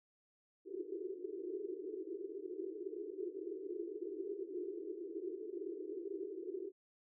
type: band-pass noise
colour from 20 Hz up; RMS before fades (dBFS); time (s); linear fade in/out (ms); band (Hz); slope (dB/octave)
white; -44; 0.65-6.72; 50; 330 to 420; 96
effects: none